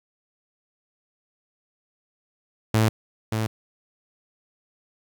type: tone with echo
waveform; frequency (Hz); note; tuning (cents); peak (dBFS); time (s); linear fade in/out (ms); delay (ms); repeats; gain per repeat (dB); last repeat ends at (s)
sawtooth; 110; A2; 0; -13; 2.74-2.89; 5; 580; 1; -6; 3.47
effects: 9-bit